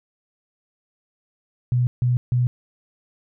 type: tone bursts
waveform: sine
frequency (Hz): 123.47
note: B2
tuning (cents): 0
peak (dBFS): -16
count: 3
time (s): 1.72-2.47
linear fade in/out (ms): 0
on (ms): 150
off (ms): 150
effects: none